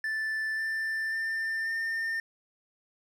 triangle tone with pitch steps, 1760 / 1776.3 / 1792.8 / 1809.5 Hz, A6 / A6 / A6 / A6, 0 / +16 / +32 / +48 cents, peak -27 dBFS, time 0.04-2.2 s, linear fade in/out 2 ms, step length 540 ms, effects none

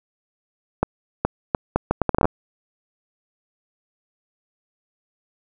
accelerating click train, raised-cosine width 1 ms, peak -3 dBFS, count 13, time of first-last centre 0.83-2.255 s, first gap 420 ms, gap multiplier 0.71, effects none

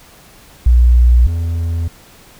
sine / triangle tone pair in turn, 60.2 / 83.69 Hz, B1 / E2, -44 / +27 cents, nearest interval tritone, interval 571 cents, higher second, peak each -5 / -13 dBFS, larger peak first, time 0.66-1.27 / 1.27-1.88 s, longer neither, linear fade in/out 5 ms, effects pink hiss -43 dBFS RMS until 2.39 s

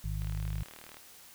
harmonic tone, 51.4 Hz, G#1, 17 cents flat, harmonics 1 / 2 / 3, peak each -34 / -37 / -39 dBFS, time 0.04-0.63 s, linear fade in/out 5 ms
click train, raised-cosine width 0.3 ms, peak -32 dBFS, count 30, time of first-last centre 0.22-0.969 s, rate 38.7 Hz
effects white hiss -54 dBFS RMS until 1.34 s

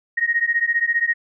sine beating tone pair, 1864.7 / 1879.7 Hz, A#6 / A#6, 0 / +14 cents, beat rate 15 Hz, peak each -20 dBFS, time 0.17-1.14 s, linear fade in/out 10 ms, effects none

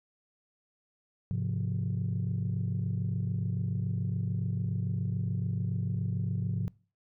sine chord, F minor, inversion first, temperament equal, 103.83 / 130.81 / 174.61 Hz, Ab2 / C3 / F3, 0 / 0 / 0 cents, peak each -31 / -32 / -33 dBFS, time 1.31-6.68 s, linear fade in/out 0 ms, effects noise-tail reverb RT60 0.4 s tail -25 dB re dry + tanh soft clip ceiling -23 dBFS

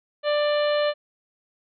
harmonic tone, 591 Hz, D5, 11 cents sharp, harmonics 1 / 2 / 3 / 4 / 5 / 6 / 7, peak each -20 / -31 / -32 / -38 / -34 / -38 / -37 dBFS, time 0.23-0.94 s, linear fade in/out 50 ms, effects none

